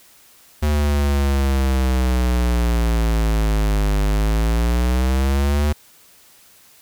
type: exponential two-way sweep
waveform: square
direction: down then up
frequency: 75.2 to 50 to 75.2 Hz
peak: -16 dBFS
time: 0.62-5.73 s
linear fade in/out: 10 ms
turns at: 4.01 s
effects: white hiss -50 dBFS RMS until 6.81 s